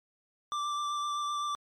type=tone with vibrato; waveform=square; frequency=1174.7 Hz; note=D6; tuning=in tune; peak=-31 dBFS; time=0.52-1.55 s; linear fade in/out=0 ms; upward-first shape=triangle; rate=7.8 Hz; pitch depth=17 cents each way; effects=low-pass 6000 Hz 12 dB/octave + MP3 96 kbps